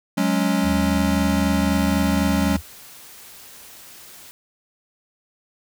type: chord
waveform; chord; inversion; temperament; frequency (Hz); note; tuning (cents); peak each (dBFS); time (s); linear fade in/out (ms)
square; F# suspended second; none; equal with one note detuned; 185 / 208.9 / 277.2; F#3 / G#3 / C#4; 0 / +10 / 0; -23; 0.17-2.57; 10
type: tone with vibrato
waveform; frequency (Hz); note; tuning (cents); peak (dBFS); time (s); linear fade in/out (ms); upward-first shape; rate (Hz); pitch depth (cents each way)
sine; 78.3; D#2; +11; -25; 0.62-2.62; 50; square; 4.6; 12
type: noise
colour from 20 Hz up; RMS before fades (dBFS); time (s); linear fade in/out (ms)
white; -43; 1.72-4.31; 0
effects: none